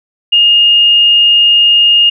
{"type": "tone", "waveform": "sine", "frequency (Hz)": 2840, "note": "F7", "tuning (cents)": 28, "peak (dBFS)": -4, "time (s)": [0.32, 2.1], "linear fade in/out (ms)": 10, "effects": []}